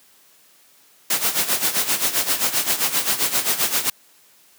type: noise with tremolo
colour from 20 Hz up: white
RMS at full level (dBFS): -18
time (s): 1.1-3.9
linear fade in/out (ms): 5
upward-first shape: sine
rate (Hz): 7.6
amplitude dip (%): 75
effects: white hiss -54 dBFS RMS until 4.58 s + high-pass 150 Hz 12 dB/octave